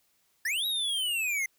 square linear two-way sweep, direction up then down, 1661.2 to 3871 to 2060 Hz, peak -28 dBFS, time 0.45-1.46 s, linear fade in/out 5 ms, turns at 0.66 s, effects white hiss -70 dBFS RMS until 1.58 s

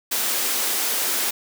white high-pass noise, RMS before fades -23 dBFS, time 0.11-1.31 s, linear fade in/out 10 ms, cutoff 230 Hz, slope 24 dB/octave, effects none

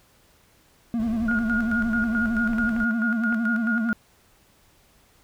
triangle tone with vibrato, 226.5 Hz, A#3, 50 cents flat, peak -20 dBFS, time 0.94-3.93 s, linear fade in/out 0 ms, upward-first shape sine, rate 11 Hz, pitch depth 83 cents each way
brown noise, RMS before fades -37 dBFS, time 0.99-2.85 s, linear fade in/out 10 ms
sine tone with tremolo, 1430 Hz, F6, 41 cents sharp, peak -23 dBFS, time 1.28-3.93 s, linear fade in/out 5 ms, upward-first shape square, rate 4.6 Hz, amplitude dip 70%
clicks, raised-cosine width 0.5 ms, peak -22 dBFS, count 5, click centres 1.313 / 2.533 / 2.582 / 2.764 / 3.326 s
effects pink hiss -59 dBFS RMS until 5.23 s

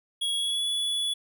square tone with pitch glide, 3328 to 3412 Hz, G#7 to G#7, +3 to +46 cents, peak -26 dBFS, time 0.21-1.14 s, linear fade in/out 10 ms, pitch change +43 cents, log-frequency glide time 0.35-0.67 s, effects none

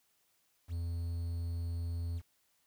triangle tone with quantisation, 84.9 Hz, F2, 48 cents flat, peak -32 dBFS, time 0.68-2.22 s, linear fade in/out 50 ms, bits 10, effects white hiss -74 dBFS RMS until 2.66 s

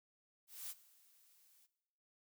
blue noise with ADSR envelope, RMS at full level -45 dBFS, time 0.47-1.67 s, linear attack 230 ms, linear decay 39 ms, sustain -24 dB, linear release 22 ms, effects noise-tail reverb RT60 1.0 s tail -17 dB re dry

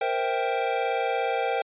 square chord, C dominant seventh, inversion third, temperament equal, 466.2 / 523.3 / 659.3 / 784 Hz, Bb4 / C5 / E5 / G5, 0 / 0 / 0 / 0 cents, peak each -30 / -31 / -34 / -28 dBFS, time 0.01-1.62 s, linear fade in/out 5 ms, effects resampled to 8000 Hz

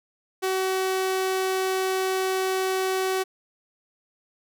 sawtooth tone, 377.7 Hz, F#4, 36 cents sharp, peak -19 dBFS, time 0.42-3.24 s, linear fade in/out 20 ms, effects none

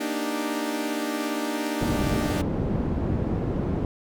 sawtooth chord, Eb major seventh, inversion second, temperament equal, 233.1 / 293.7 / 311.1 / 392 Hz, Bb3 / D4 / Eb4 / G4, 0 / 0 / 0 / 0 cents, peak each -29 / -25 / -28 / -31 dBFS, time 0-2.42 s, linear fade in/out 10 ms
white low-pass noise, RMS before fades -26 dBFS, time 1.81-3.85 s, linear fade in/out 2 ms, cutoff 270 Hz, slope 12 dB/octave
effects none

